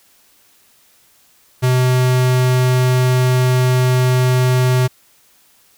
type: tone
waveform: square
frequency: 127.1 Hz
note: C3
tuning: 50 cents flat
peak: -12 dBFS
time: 1.62-4.88 s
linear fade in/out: 20 ms
effects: white hiss -53 dBFS RMS until 5.77 s